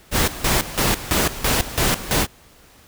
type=noise with tremolo; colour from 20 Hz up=pink; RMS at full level=-18 dBFS; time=0.11-2.27 s; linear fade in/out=50 ms; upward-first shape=square; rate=3 Hz; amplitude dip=80%; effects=pink hiss -50 dBFS RMS until 2.87 s